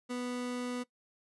30% pulse tone, 246.9 Hz, B3, in tune, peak -32 dBFS, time 0.09-0.84 s, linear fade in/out 20 ms, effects noise-tail reverb RT60 0.1 s tail -19 dB re dry + resampled to 24000 Hz

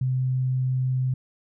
sine tone, 129 Hz, C3, 24 cents flat, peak -21 dBFS, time 0.01-1.14 s, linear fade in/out 5 ms, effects none

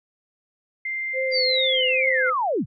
sine tone, 2093 Hz, C7, in tune, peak -25 dBFS, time 0.85-2.3 s, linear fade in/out 5 ms
sine tone with vibrato, 518 Hz, C5, 17 cents flat, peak -23 dBFS, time 1.13-2.34 s, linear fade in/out 50 ms, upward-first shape triangle, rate 2.4 Hz, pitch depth 28 cents each way
sine linear sweep, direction down, 4786 to 78 Hz, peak -20 dBFS, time 1.31-2.66 s, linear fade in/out 50 ms
effects none

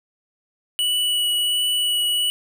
square tone with vibrato, 2945 Hz, F#7, 9 cents flat, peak -19 dBFS, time 0.79-2.3 s, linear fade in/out 0 ms, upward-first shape triangle, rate 1.4 Hz, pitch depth 11 cents each way, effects none

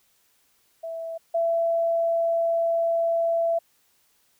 sine tone pair in turn, 659 / 669 Hz, E5 / E5, -1 / +25 cents, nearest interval unison, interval 26 cents, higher second, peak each -30 / -20 dBFS, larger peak second, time 0.83-1.18 / 1.34-3.59 s, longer second, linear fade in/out 10 ms, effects white hiss -65 dBFS RMS until 4.39 s

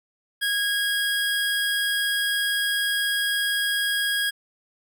25% pulse tone, 1643 Hz, G#6, 19 cents flat, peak -18 dBFS, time 0.41-4.31 s, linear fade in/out 20 ms, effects none

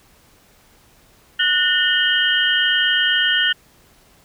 sine tone cluster, 1468 / 1816 / 2877 / 3138 Hz, F#6 / A#6 / F#7 / G7, -14 / -46 / -49 / +1 cents, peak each -20 dBFS, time 1.39-3.53 s, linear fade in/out 10 ms, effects pink hiss -53 dBFS RMS until 4.24 s

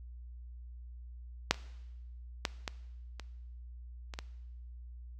clicks, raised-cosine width 0.2 ms, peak -6 / -30 / -12 / -17 / -25 / -25 / -21 dBFS, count 7, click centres 1.51 / 1.544 / 2.452 / 2.678 / 3.197 / 4.138 / 4.189 s, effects noise-tail reverb RT60 1.0 s tail -19 dB re dry + added 60 Hz sine -45 dBFS peak until 5.19 s

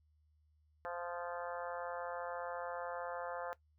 harmonic tone with a mistuned harmonic, 173.9 Hz, F3, 7 cents flat, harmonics 3 / 4 / 5 / 6 / 7 / 8 / 9 / 10, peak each -44 / -46 / -48 / -50 / -51 / -52 / -53 / -54 dBFS, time 0.85-3.53 s, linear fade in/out 0 ms, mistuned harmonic 7, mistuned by +21 cents, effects noise-tail reverb RT60 0.1 s tail -17 dB re dry + added 76 Hz sine -69 dBFS peak until 3.78 s

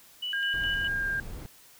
sine tone with tremolo, 2960 Hz, F#7, in tune, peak -30 dBFS, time 0.22-0.88 s, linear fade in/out 10 ms, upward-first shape square, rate 4.8 Hz, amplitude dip 55%
sine tone with pitch glide, 1613 to 1600.9 Hz, G6 to G6, +49 to +36 cents, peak -27 dBFS, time 0.33-1.2 s, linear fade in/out 2 ms, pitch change -13 cents, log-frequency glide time 0.95-1.07 s
brown noise, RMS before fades -39 dBFS, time 0.54-1.46 s, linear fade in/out 0 ms
effects white hiss -55 dBFS RMS until 1.79 s

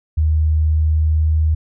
sine tone with pitch glide, 77.78 to 78.28 Hz, D#2 to D#2, 0 to +11 cents, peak -12 dBFS, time 0.17-1.55 s, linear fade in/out 10 ms, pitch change +11 cents, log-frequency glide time 0.58-1.41 s, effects none

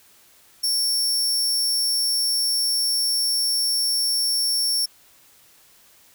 sawtooth tone, 5460 Hz, F8, 40 cents flat, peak -17 dBFS, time 0.63-4.86 s, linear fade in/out 10 ms, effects white hiss -54 dBFS RMS until 6.14 s

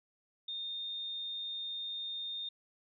sine tone, 3651 Hz, A#7, 37 cents flat, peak -37 dBFS, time 0.48-2.49 s, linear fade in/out 5 ms, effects none

